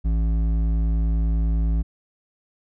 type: tone with hard clipping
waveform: sine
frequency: 55 Hz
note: A1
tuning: in tune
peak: -20 dBFS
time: 0.04-1.83 s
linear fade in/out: 20 ms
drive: 9 dB
effects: none